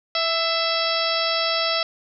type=harmonic tone with a mistuned harmonic; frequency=659.3 Hz; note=E5; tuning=in tune; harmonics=1 / 2 / 3 / 4 / 5 / 6 / 7 / 8; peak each=-26 / -27 / -31 / -30 / -29 / -29 / -29 / -27 dBFS; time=0.15-1.83 s; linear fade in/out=2 ms; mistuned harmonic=3; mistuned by=+32 cents; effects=none